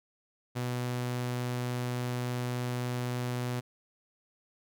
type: tone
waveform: sawtooth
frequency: 123.47 Hz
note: B2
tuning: in tune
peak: -27 dBFS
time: 0.55-3.61 s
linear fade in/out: 20 ms
effects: none